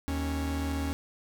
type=tone pair together; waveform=45% pulse; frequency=77.93 / 276.5 Hz; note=D#2 / C#4; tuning=+3 / -4 cents; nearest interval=octave + minor seventh; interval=2193 cents; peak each=-31 / -33 dBFS; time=0.08-0.93 s; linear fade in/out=0 ms; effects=none